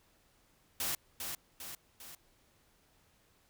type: noise with echo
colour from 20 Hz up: white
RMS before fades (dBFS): -35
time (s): 0.8-0.95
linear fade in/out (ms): 2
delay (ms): 400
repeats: 3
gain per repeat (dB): -5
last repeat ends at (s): 2.15
effects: pink hiss -69 dBFS RMS until 3.49 s